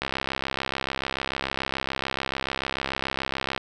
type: click train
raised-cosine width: 0.3 ms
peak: -10 dBFS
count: 239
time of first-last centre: 0.02-3.578 s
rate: 66.9 Hz
effects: none